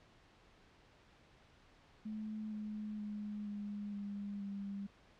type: tone with pitch steps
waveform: sine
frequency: 215.3 / 212 / 208.7 / 205.5 / 202.3 / 199.15 Hz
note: A3 / G#3 / G#3 / G#3 / G#3 / G3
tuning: -37 / +36 / +9 / -18 / -45 / +28 cents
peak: -40 dBFS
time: 2.05-4.87 s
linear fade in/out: 10 ms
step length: 470 ms
effects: pink hiss -65 dBFS RMS until 5.19 s + low-pass 4000 Hz 12 dB/octave